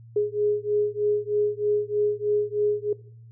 sine beating tone pair, 415.3 / 418.5 Hz, G#4 / G#4, 0 / +13 cents, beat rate 3.2 Hz, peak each -24 dBFS, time 0.16-2.93 s, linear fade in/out 5 ms, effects noise-tail reverb RT60 0.6 s tail -20 dB re dry + added 115 Hz sine -44 dBFS peak until 3.31 s

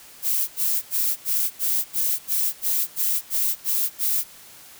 violet noise bursts, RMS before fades -22 dBFS, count 12, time 0.22-4.242 s, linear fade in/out 50 ms, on 260 ms, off 82 ms, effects white hiss -46 dBFS RMS until 4.79 s

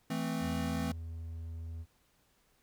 square chord, A minor, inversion second, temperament equal with one note detuned, 164.81 / 220 / 259.8 Hz, E3 / A3 / C4, 0 / 0 / -12 cents, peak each -38 dBFS, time 0.1-0.92 s, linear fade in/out 5 ms
triangle tone, 82.2 Hz, E2, 4 cents flat, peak -37 dBFS, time 0.4-1.86 s, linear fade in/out 50 ms
effects pink hiss -71 dBFS RMS until 2.62 s

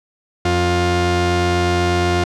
sawtooth tone pair together, 88.2 / 352.8 Hz, F2 / F4, +18 / +18 cents, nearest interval 2 octaves, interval 2400 cents, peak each -14 / -12 dBFS, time 0.45-2.24 s, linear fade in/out 5 ms, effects low-pass 6000 Hz 12 dB/octave

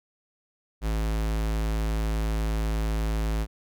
square tone, 54.1 Hz, A1, 29 cents flat, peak -25 dBFS, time 0.81-3.47 s, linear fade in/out 50 ms, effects none

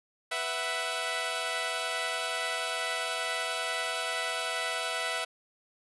10% pulse chord, B suspended fourth, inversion none, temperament equal with one note detuned, 493.9 / 659.3 / 746 Hz, B4 / E5 / F#5, 0 / 0 / +14 cents, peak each -29 / -24 / -28 dBFS, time 0.31-5.25 s, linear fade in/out 10 ms, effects resampled to 24000 Hz

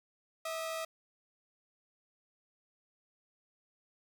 sawtooth tone pair together, 648 / 1223.3 Hz, E5 / D#6, -30 / -30 cents, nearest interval major seventh, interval 1100 cents, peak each -33 / -40 dBFS, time 0.45-0.85 s, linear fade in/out 5 ms, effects none

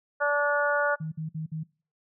harmonic tone, 290 Hz, D4, 22 cents flat, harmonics 2 / 3 / 4 / 5 / 6, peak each -26 / -32 / -31 / -26 / -38 dBFS, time 0.2-0.96 s, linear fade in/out 20 ms
sine tone bursts, 157.9 Hz, D#3, 26 cents sharp, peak -30 dBFS, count 4, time 1-1.636 s, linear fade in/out 10 ms, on 120 ms, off 52 ms
effects noise-tail reverb RT60 0.4 s tail -23 dB re dry

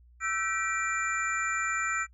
sine tone cluster, 1326 / 1540 / 1934 / 2356 / 7070 Hz, E6 / G6 / B6 / D7 / A8, +10 / -31 / -37 / +5 / +7 cents, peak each -31 / -35 / -35 / -34 / -39 dBFS, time 0.2-2.07 s, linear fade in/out 50 ms, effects noise-tail reverb RT60 0.1 s tail -25 dB re dry + added 60 Hz sine -54 dBFS peak until 2.13 s

